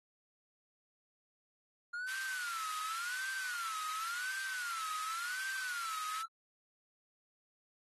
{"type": "tone with vibrato", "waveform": "triangle", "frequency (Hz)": 1403, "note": "F6", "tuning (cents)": 8, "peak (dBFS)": -36, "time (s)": [1.93, 6.26], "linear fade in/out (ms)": 10, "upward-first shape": "sine", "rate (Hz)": 0.91, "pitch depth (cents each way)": 190}
{"type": "high-pass noise", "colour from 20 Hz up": "pink", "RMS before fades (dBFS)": -46, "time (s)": [2.07, 6.23], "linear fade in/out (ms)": 20, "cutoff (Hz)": 1100, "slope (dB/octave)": 48}
{"effects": ["AAC 32 kbps"]}